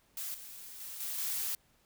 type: noise with level steps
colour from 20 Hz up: blue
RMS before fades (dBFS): -39 / -48 / -44 / -38 / -35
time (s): 0.17-1.55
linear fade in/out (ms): 2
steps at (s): 0.34 / 0.8 / 1 / 1.18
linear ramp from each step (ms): 5
effects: pink hiss -69 dBFS RMS until 1.85 s